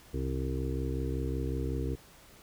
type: harmonic tone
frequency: 65.4 Hz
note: C2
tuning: in tune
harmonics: 1 / 2 / 4 / 5 / 6 / 7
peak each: -33 / -36 / -39 / -40 / -41 / -41 dBFS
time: 0.13-1.96 s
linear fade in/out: 20 ms
effects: pink hiss -56 dBFS RMS until 2.42 s